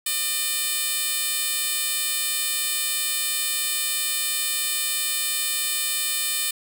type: tone with high-pass filter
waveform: 10% pulse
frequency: 603 Hz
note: D5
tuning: 46 cents sharp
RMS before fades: -25 dBFS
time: 0.06-6.51 s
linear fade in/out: 5 ms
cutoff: 4900 Hz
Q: 0.52
effects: 8-bit